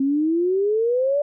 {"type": "exponential sweep", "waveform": "sine", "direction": "up", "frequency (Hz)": [265.7, 590], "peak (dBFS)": -17, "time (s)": [0, 1.22], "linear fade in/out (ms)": 5, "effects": []}